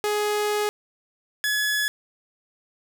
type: tone pair in turn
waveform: sawtooth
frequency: 418.1 / 1698.7 Hz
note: G#4 / G#6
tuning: +12 / +39 cents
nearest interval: 2 octaves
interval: 2427 cents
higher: second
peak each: -18 dBFS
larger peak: neither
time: 0.04-0.69 / 1.44-1.88 s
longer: first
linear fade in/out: 0 ms
effects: none